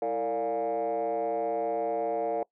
sine tone with frequency modulation, 579 Hz, D5, 25 cents flat, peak -25 dBFS, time 0.02-2.43 s, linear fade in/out 2 ms, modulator 125 Hz, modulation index 1.5, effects noise-tail reverb RT60 0.1 s tail -23 dB re dry + tanh soft clip ceiling -23 dBFS

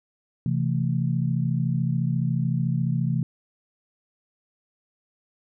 sine chord, A minor, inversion first, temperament equal, 130.81 / 164.81 / 220 Hz, C3 / E3 / A3, 0 / 0 / 0 cents, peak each -24 / -25 / -30 dBFS, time 0.46-3.23 s, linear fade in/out 2 ms, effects none

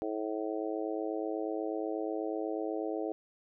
harmonic tone, 108.2 Hz, A2, 29 cents flat, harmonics 3 / 4 / 5 / 6 / 7, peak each -36 / -37 / -40 / -41 / -43 dBFS, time 0.02-3.12 s, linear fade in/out 0 ms, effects none

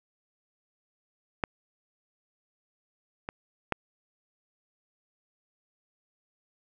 clicks, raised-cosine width 0.5 ms, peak -11 / -19 / -11 dBFS, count 3, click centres 1.438 / 3.289 / 3.723 s, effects none

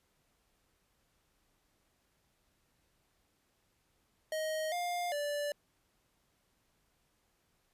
square tone with pitch steps, 627 / 705 / 583 Hz, D#5 / F5 / D5, +13 / +16 / -13 cents, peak -34 dBFS, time 4.32-5.52 s, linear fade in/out 2 ms, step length 400 ms, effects pink hiss -75 dBFS RMS until 7.73 s + resampled to 32000 Hz

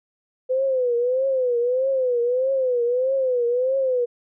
sine tone with vibrato, 506 Hz, B4, 42 cents sharp, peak -18 dBFS, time 0.49-4.06 s, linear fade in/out 20 ms, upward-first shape triangle, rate 1.6 Hz, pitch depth 130 cents each way, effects none

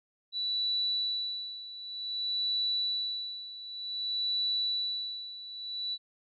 sine tone with tremolo, 3951 Hz, B7, in tune, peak -27 dBFS, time 0.32-5.98 s, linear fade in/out 50 ms, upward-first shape sine, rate 0.54 Hz, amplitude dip 80%, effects none

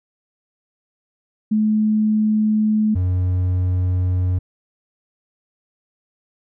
sine / triangle tone pair in turn, 214.8 / 91.05 Hz, A3 / F#2, -41 / -27 cents, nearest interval octave + minor third, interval 1486 cents, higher first, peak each -14 dBFS, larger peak neither, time 1.51-2.95 / 2.95-4.39 s, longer neither, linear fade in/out 10 ms, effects none

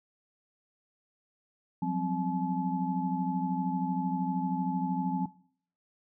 sine tone cluster, 178.2 / 191.1 / 261.1 / 859 Hz, F3 / G3 / C4 / A5, +35 / -44 / -3 / -42 cents, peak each -31 / -36 / -33 / -35 dBFS, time 1.82-5.26 s, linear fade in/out 5 ms, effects noise-tail reverb RT60 0.6 s tail -20 dB re dry

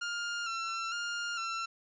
sawtooth tone with vibrato, 1378 Hz, F6, 24 cents flat, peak -30 dBFS, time 0.01-1.66 s, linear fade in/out 10 ms, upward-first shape square, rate 1.1 Hz, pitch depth 37 cents each way, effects resampled to 16000 Hz

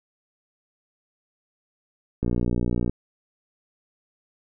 click train, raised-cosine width 3 ms, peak -12 dBFS, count 41, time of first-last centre 2.23-2.896 s, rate 60.1 Hz, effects none

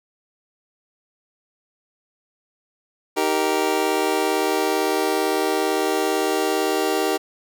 25% pulse chord, Eb major, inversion none, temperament just, 311.1 / 388.9 / 466.7 Hz, Eb4 / G4 / Bb4, 0 / -14 / +2 cents, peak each -21 / -18 / -21 dBFS, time 3.16-7.18 s, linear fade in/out 20 ms, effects none

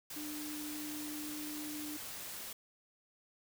sine tone in noise, 300 Hz, D4, 37 cents sharp, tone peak -42 dBFS, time 0.16-1.97 s, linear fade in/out 5 ms, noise white, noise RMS -45 dBFS, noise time 0.1-2.53 s, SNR 0 dB, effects none

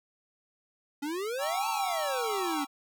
square exponential two-way sweep, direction up then down, 277.2 to 925 to 277.2 Hz, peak -32 dBFS, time 1.02-2.65 s, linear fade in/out 10 ms, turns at 1.69 s
square chord, G diminished seventh, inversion none, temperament equal, 784 / 932.3 / 1108.7 / 1318.5 Hz, G5 / Bb5 / Db6 / Fb6, 0 / 0 / 0 / 0 cents, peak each -36 / -41 / -39 / -38 dBFS, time 1.38-2.67 s, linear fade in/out 50 ms
effects none

